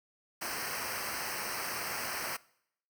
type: noise with comb filter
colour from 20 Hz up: pink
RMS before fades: -37 dBFS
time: 0.41-2.37 s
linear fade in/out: 10 ms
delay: 0.28 ms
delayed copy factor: -1
effects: noise-tail reverb RT60 0.7 s tail -22 dB re dry